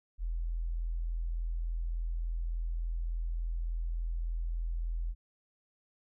sine tone, 41.73 Hz, E1, 22 cents sharp, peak -31 dBFS, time 0.18-5.15 s, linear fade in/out 50 ms, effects none

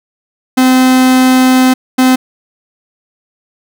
45% pulse tone bursts at uneven times, 257.3 Hz, C4, 29 cents flat, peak -5 dBFS, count 2, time 0.57-1.74 / 1.98-2.16 s, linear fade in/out 10 ms, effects none

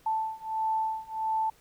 sine beating tone pair, 880 / 881.5 Hz, A5 / A5, 0 / +3 cents, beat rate 1.5 Hz, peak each -31 / -30 dBFS, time 0.06-1.5 s, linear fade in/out 5 ms, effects pink hiss -61 dBFS RMS until 1.6 s

